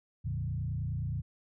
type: tone with frequency modulation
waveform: sine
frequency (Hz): 113.8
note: A#2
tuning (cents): -41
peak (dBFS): -31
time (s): 0.24-1.22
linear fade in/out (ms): 20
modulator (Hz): 29.4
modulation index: 1.4
effects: none